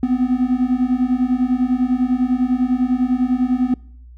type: beating tone pair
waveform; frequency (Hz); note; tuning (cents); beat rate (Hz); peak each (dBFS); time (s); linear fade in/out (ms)
triangle; 246.9 / 256.9; B3 / C4; 0 / -32; 10; -16; 0.03-3.74; 2
effects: noise-tail reverb RT60 0.7 s tail -25 dB re dry + added 60 Hz sine -38 dBFS peak until 4.17 s